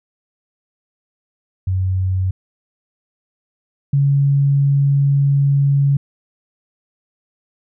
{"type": "tone pair in turn", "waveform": "sine", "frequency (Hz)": [93.5, 140.09], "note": ["F#2", "C#3"], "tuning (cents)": [19, 19], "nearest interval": "perfect fifth", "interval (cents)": 700, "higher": "second", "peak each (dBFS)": [-15, -11], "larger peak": "second", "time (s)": [[1.67, 2.31], [3.93, 5.97]], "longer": "second", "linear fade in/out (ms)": 5, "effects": []}